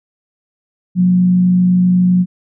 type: tone with frequency modulation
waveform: sine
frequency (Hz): 181.2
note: F#3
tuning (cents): -36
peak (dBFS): -8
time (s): 0.95-2.26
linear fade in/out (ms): 50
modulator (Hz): 52.3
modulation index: 0.22
effects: none